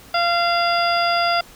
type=harmonic tone; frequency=690 Hz; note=F5; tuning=21 cents flat; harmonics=1 / 2 / 3 / 4 / 5 / 7; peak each=-19 / -21 / -28 / -29 / -30 / -25 dBFS; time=0.14-1.41 s; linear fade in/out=5 ms; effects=pink hiss -45 dBFS RMS until 1.55 s